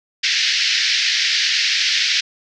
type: band-pass noise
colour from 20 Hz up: white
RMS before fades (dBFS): -18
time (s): 0.23-2.21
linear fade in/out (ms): 10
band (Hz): 1700 to 5500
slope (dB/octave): 48
effects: none